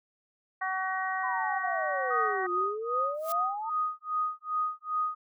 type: harmonic tone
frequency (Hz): 377.4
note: F#4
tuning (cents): +34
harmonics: 2 / 3 / 4 / 5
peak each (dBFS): -33 / -34 / -37 / -34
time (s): 0.61-2.47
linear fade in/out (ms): 10
type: exponential two-way sweep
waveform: sine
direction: down then up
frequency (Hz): 1046.5 to 349.2 to 919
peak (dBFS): -32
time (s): 1.23-3.7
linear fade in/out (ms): 10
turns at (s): 2.51
type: tone with tremolo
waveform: sine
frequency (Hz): 1244.5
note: D#6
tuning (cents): 0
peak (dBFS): -25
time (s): 2.1-5.15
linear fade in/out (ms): 10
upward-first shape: sine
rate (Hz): 2.5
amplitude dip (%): 100
type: noise with exponential growth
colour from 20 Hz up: blue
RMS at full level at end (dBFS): -36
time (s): 3.14-3.32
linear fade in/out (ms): 0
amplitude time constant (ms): 37
effects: none